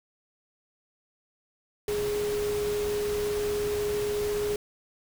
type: tone in noise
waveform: sine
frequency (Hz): 415.3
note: G#4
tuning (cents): 0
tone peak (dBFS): -26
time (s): 1.88-4.56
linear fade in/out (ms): 2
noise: pink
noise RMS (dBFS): -37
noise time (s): 1.88-4.56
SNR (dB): +8
effects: none